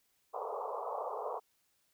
pink band-pass noise, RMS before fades -39 dBFS, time 0.33-1.4 s, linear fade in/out 20 ms, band 420 to 1200 Hz, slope 96 dB/octave, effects white hiss -75 dBFS RMS until 1.93 s

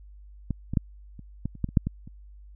clicks, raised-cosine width 5 ms, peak -15 / -17 / -9 / -29 / -16 / -30 / -13 / -26 / -6 / -15 / -29 dBFS, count 11, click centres 0.507 / 0.736 / 0.772 / 1.193 / 1.456 / 1.553 / 1.643 / 1.689 / 1.772 / 1.87 / 2.075 s, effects added 50 Hz sine -45 dBFS peak until 2.55 s

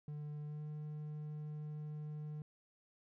triangle tone with pitch glide, 148.9 to 151.07 Hz, D3 to D3, +24 to +49 cents, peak -40 dBFS, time 0.08-2.42 s, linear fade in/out 2 ms, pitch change +25 cents, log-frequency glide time 0.43-0.61 s, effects none

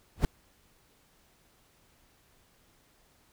brown noise with exponential growth, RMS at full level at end -20 dBFS, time 0.16-0.25 s, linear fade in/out 1 ms, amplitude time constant 19 ms, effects pink hiss -65 dBFS RMS until 3.32 s

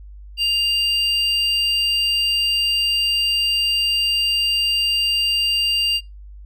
triangle tone pair together, 2804 / 4716 Hz, F7 / D8, +6 / +6 cents, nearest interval major sixth, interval 900 cents, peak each -16 / -21 dBFS, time 0.37-6.01 s, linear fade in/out 50 ms, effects noise-tail reverb RT60 0.2 s tail -25 dB re dry + added 50 Hz sine -36 dBFS peak until 6.45 s

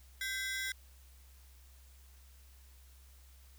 sawtooth ring-modulated tone, 1799 Hz, A6, 38 cents sharp, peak -29 dBFS, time 0.21-0.72 s, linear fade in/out 2 ms, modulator 232 Hz, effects added 65 Hz sine -56 dBFS peak until 3.58 s + white hiss -65 dBFS RMS until 3.58 s

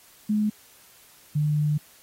sine tone pair in turn, 211.6 / 149.62 Hz, G#3 / D3, +33 / +33 cents, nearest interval tritone, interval 600 cents, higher first, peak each -20 dBFS, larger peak neither, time 0.29-0.5 / 1.35-1.78 s, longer second, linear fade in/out 10 ms, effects white hiss -54 dBFS RMS until 2.02 s + AAC 48 kbps

